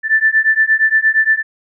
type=beating tone pair; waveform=sine; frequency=1760 / 1768.6 Hz; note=A6 / A6; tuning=0 / +8 cents; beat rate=8.6 Hz; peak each=-13 dBFS; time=0.03-1.43 s; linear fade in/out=50 ms; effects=none